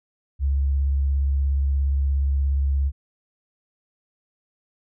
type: tone with vibrato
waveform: sine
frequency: 69.1 Hz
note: C#2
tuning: 5 cents flat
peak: -18 dBFS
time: 0.39-2.92 s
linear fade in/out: 50 ms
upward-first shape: triangle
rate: 17 Hz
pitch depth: 35 cents each way
effects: none